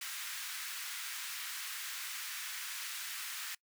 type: high-pass noise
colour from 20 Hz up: pink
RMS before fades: -42 dBFS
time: 0.01-3.55 s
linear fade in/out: 5 ms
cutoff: 1400 Hz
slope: 24 dB/octave
effects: noise-tail reverb RT60 0.1 s tail -23 dB re dry